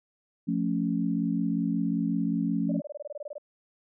sine chord, F augmented, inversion none, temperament equal, 174.61 / 220 / 277.2 Hz, F3 / A3 / C#4, 0 / 0 / 0 cents, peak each -29 dBFS, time 0.47-2.81 s, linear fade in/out 20 ms
sine tone bursts, 587.3 Hz, D5, in tune, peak -34 dBFS, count 14, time 2.69-3.382 s, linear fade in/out 5 ms, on 29 ms, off 22 ms
effects none

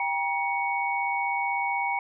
sine tone cluster, 793 / 949 / 2230 Hz, G5 / A#5 / C#7, +20 / +31 / +10 cents, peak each -29 dBFS, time 0-1.99 s, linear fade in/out 2 ms, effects none

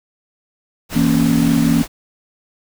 pink noise, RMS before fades -26 dBFS, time 0.89-1.88 s, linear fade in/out 50 ms
sine chord, A# diminished, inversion second, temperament equal, 164.81 / 233.1 / 277.2 Hz, E3 / A#3 / C#4, 0 / 0 / 0 cents, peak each -17 / -15 / -16 dBFS, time 0.95-1.83 s, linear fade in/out 10 ms
effects none

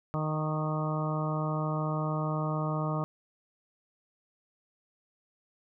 harmonic tone with a mistuned harmonic, 154.4 Hz, D#3, 13 cents flat, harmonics 1 / 2 / 3 / 4 / 5 / 6 / 7 / 8, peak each -30 / -38 / -41 / -37 / -42 / -42 / -39 / -39 dBFS, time 0.14-3.04 s, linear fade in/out 0 ms, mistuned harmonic 7, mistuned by +25 cents, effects none

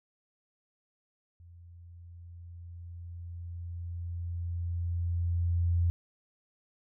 sine tone with level ramp, 86.1 Hz, F2, 24 cents flat, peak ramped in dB -50 to -23 dBFS, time 1.4-5.9 s, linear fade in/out 0 ms, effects none

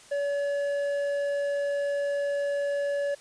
sine tone with hard clipping, 569 Hz, C#5, 45 cents sharp, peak -27 dBFS, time 0.11-3.15 s, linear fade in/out 10 ms, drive 6 dB, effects white hiss -52 dBFS RMS until 3.2 s + resampled to 22050 Hz

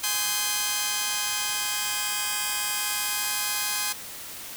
5% pulse chord, Ab major seventh, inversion none, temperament just, 830.6 / 1038.3 / 1245.9 / 1557.4 Hz, Ab5 / C6 / Eb6 / G6, 0 / -14 / +2 / -12 cents, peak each -19 / -19 / -24 / -20 dBFS, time 0.03-3.93 s, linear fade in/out 10 ms, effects white hiss -39 dBFS RMS until 4.56 s

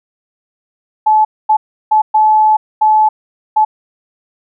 sine tone bursts at uneven times, 862 Hz, A5, 36 cents flat, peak -6 dBFS, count 6, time 1.06-1.25 / 1.49-1.57 / 1.91-2.02 / 2.14-2.57 / 2.81-3.09 / 3.56-3.65 s, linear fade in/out 10 ms, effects none

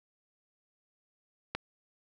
click, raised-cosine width 0.3 ms, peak -16 dBFS, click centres 1.55 s, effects none

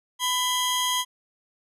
sawtooth tone pair together, 1000 / 3238 Hz, B5 / G#7, +21 / -45 cents, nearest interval octave + minor sixth, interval 2034 cents, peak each -22 dBFS, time 0.19-1.05 s, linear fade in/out 50 ms, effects resampled to 32000 Hz

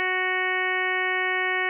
harmonic tone, 370 Hz, F#4, in tune, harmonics 1 / 2 / 3 / 4 / 5 / 6 / 7 / 8, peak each -31 / -32 / -33 / -34 / -26 / -28 / -37 / -38 dBFS, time 0-1.69 s, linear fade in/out 0 ms, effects none

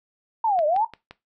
sine linear two-way sweep, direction down then up, 932.3 to 580 to 932.3 Hz, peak -18 dBFS, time 0.44-0.85 s, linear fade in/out 5 ms, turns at 0.66 s
click train, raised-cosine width 0.3 ms, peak -23 dBFS, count 4, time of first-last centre 0.59-1.11 s, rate 5.77 Hz
effects noise-tail reverb RT60 0.2 s tail -17 dB re dry

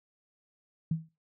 sine tone with exponential decay, 161.1 Hz, E3, 39 cents flat, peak -23 dBFS, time 0.91-1.09 s, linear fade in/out 5 ms, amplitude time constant 38 ms, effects noise-tail reverb RT60 0.3 s tail -19 dB re dry

